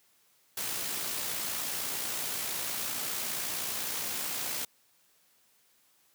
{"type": "noise with amplitude modulation", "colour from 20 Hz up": "white", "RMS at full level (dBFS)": -33, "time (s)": [0.57, 4.65], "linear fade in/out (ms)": 5, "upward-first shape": "sine", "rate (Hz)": 59.4, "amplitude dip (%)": 30, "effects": ["white hiss -67 dBFS RMS until 6.14 s", "high-pass 100 Hz 12 dB/octave"]}